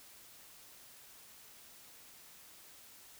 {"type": "silence", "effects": ["white hiss -57 dBFS RMS until 3.19 s"]}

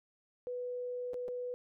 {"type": "tone with dropouts", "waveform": "sine", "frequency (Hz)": 493.9, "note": "B4", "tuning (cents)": 0, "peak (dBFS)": -36, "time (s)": [0.47, 1.54], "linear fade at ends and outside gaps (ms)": 0, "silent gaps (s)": [[1.134, 1.142], [1.281, 1.286]], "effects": []}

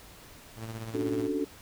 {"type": "tone with tremolo", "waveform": "sawtooth", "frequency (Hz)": 112.2, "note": "A2", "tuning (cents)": 34, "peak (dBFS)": -31, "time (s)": [0.56, 1.29], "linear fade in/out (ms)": 50, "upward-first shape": "sine", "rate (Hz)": 16, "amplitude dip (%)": 50}
{"type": "chord", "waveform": "sine", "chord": "D major seventh", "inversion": "third", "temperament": "equal", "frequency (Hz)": [277.2, 293.7, 370, 440], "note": ["C#4", "D4", "F#4", "A4"], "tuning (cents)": [0, 0, 0, 0], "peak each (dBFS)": [-36, -31, -34, -33], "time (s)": [0.94, 1.45], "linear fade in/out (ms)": 10}
{"effects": ["pink hiss -51 dBFS RMS until 1.61 s"]}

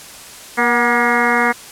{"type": "harmonic tone with a mistuned harmonic", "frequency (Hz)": 238.6, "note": "A#3", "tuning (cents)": 41, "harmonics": [1, 2, 3, 4, 5, 6, 7, 8, 9], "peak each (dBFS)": [-21, -21, -21, -21, -21, -21, -21, -21, -21], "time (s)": [0.57, 1.53], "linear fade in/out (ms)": 20, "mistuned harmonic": 3, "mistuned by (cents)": 49, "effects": ["white hiss -36 dBFS RMS until 1.71 s", "low-pass 11000 Hz 12 dB/octave"]}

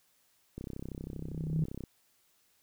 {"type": "click train", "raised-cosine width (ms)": 3, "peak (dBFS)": -27, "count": 42, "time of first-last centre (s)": [0.58, 1.838], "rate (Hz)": 32.6}
{"type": "tone with exponential growth", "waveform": "sine", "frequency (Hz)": 157.5, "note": "D#3", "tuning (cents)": 21, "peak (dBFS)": -25, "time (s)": [0.81, 1.64], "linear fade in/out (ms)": 2, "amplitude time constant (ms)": 180}
{"effects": ["white hiss -70 dBFS RMS until 2.62 s"]}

